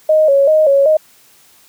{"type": "tone with vibrato", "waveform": "sine", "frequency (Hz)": 587.3, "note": "D5", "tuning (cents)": 0, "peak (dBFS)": -7, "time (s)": [0.09, 0.97], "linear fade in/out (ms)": 5, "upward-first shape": "square", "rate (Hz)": 2.6, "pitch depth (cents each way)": 100, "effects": ["white hiss -48 dBFS RMS until 1.68 s", "high-pass 80 Hz 12 dB/octave"]}